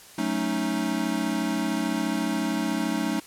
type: chord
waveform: square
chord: D# half-diminished seventh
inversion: first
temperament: equal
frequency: 185 / 220 / 277.2 / 311.1 Hz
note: F#3 / A3 / C#4 / D#4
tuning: 0 / 0 / 0 / 0 cents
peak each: -33 / -30 / -31 / -30 dBFS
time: 0.18-3.2 s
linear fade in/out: 5 ms
effects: white hiss -48 dBFS RMS until 3.26 s + low-pass 12000 Hz 12 dB/octave